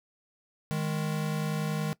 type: tone pair together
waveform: square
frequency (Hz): 155.56 / 206.2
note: D#3 / G#3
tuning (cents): 0 / -12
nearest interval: perfect fourth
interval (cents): 488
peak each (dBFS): -30 / -35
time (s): 0.71-1.93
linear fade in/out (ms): 0
effects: noise-tail reverb RT60 0.1 s tail -19 dB re dry